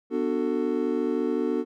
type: chord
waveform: triangle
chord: B minor seventh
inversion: none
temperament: just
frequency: 246.9 / 296.3 / 370.4 / 444.5 Hz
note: B3 / D4 / F#4 / A4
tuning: 0 / +15 / +2 / +18 cents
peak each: -27 dBFS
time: 0.1-1.65 s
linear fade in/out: 50 ms
effects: none